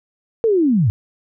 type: linear sweep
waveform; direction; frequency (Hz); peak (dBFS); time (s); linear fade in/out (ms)
sine; down; 469.5 to 92.5; -12; 0.44-0.9; 0
effects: none